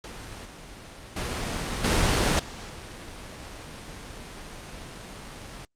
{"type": "noise with level steps", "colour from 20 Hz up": "pink", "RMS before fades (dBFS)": [-39, -43, -30, -22, -40], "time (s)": [0.04, 5.65], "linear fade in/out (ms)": 2, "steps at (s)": [0.45, 1.16, 1.84, 2.39], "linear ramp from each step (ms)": 5, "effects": ["low-pass 8000 Hz 12 dB/octave", "Opus 48 kbps"]}